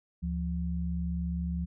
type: tone pair together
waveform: sine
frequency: 72.8 / 173.63 Hz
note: D2 / F3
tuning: -15 / -10 cents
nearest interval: octave + minor third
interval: 1505 cents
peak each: -32 / -32 dBFS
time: 0.22-1.66 s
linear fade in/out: 20 ms
effects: none